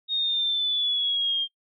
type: exponential sweep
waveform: sine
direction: down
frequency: 3729 to 3195 Hz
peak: -22 dBFS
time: 0.08-1.48 s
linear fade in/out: 50 ms
effects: noise-tail reverb RT60 0.1 s tail -22 dB re dry